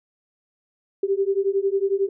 sine beating tone pair, 387.3 / 398.3 Hz, G4 / G4, -21 / +28 cents, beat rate 11 Hz, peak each -22 dBFS, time 1.03-2.09 s, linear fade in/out 5 ms, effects none

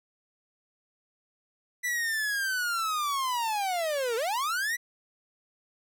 45% pulse linear two-way sweep, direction down then up, 1985 to 439.7 to 1985 Hz, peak -27 dBFS, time 1.83-4.77 s, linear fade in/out 20 ms, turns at 4.16 s, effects none

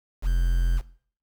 triangle tone with quantisation, 43.04 Hz, F1, 25 cents flat, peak -17 dBFS, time 0.22-0.82 s, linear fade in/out 50 ms, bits 7, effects noise-tail reverb RT60 0.5 s tail -18 dB re dry

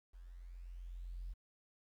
sine tone with level ramp, 43.85 Hz, F1, 8 cents sharp, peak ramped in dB -51 to -40 dBFS, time 0.13-1.34 s, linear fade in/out 20 ms, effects tanh soft clip ceiling -38 dBFS + 12-bit

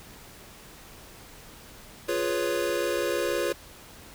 square chord, C# dominant seventh, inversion first, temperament equal, 349.2 / 415.3 / 493.9 / 554.4 Hz, E#4 / G#4 / B4 / C#5, 0 / 0 / 0 / 0 cents, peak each -31 / -33 / -32 / -31 dBFS, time 2.08-3.53 s, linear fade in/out 10 ms, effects pink hiss -48 dBFS RMS until 4.14 s

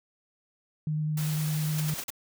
sine tone with vibrato, 153.3 Hz, D#3, 25 cents flat, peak -26 dBFS, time 0.87-1.94 s, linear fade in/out 2 ms, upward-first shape square, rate 10 Hz, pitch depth 9 cents each way
white noise, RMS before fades -38 dBFS, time 1.17-2.04 s, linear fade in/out 5 ms
white noise bursts, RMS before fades -34 dBFS, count 4, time 1.78-2.104 s, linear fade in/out 5 ms, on 24 ms, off 76 ms
effects none

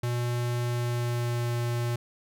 square tone with pitch glide, 120.8 to 119.41 Hz, B2 to A#2, -38 to +42 cents, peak -27 dBFS, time 0.03-1.96 s, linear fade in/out 5 ms, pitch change -20 cents, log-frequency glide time 0.65-1.55 s, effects none

